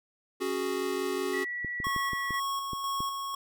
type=chord; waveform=square; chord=C# suspended fourth; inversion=none; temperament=equal with one note detuned; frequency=275.1 / 370 / 415.3 Hz; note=C#4 / F#4 / G#4; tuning=-13 / 0 / 0 cents; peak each=-37 / -32 / -35 dBFS; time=0.4-1.45 s; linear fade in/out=20 ms
type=tone; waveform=sine; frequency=1943 Hz; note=B6; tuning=29 cents flat; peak=-32 dBFS; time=1.33-2.4 s; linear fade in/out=10 ms
type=clicks; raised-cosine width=3 ms; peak=-25 dBFS; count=8; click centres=1.647 / 1.802 / 1.869 / 1.963 / 2.133 / 2.307 / 2.733 / 3.005 s
type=tone with tremolo; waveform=square; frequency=1100 Hz; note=C#6; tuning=14 cents flat; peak=-30 dBFS; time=1.84-3.35 s; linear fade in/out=5 ms; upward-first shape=square; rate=2 Hz; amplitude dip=35%
effects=none